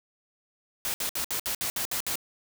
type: noise bursts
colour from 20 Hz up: white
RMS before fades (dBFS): -30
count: 9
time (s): 0.85-2.156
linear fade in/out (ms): 0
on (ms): 90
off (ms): 62
effects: none